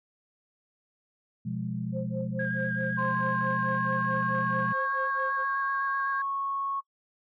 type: chord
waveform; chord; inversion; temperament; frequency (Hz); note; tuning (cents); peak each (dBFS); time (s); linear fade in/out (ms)
sine; F diminished; second; equal with one note detuned; 124.55 / 174.61 / 207.7; Cb3 / F3 / Ab3; +15 / 0 / 0; -34; 1.45-4.73; 10
type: tone with tremolo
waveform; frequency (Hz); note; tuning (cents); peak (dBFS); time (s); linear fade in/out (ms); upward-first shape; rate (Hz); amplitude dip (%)
sine; 527; C5; +12; -31; 1.92-5.45; 50; sine; 4.6; 100
type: tone with vibrato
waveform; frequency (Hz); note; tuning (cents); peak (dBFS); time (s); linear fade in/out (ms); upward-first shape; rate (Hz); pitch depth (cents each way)
sine; 1623; G#6; -40; -30; 2.39-6.22; 5; square; 7.9; 17
type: tone with pitch glide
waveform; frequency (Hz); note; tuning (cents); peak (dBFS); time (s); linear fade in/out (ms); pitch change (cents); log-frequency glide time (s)
sine; 1046.5 to 1101.1; C6 to C#6; 0 to -12; -28; 2.97-6.81; 20; +88; 3.11-4.83
effects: noise-tail reverb RT60 0.1 s tail -24 dB re dry + tanh soft clip ceiling -16 dBFS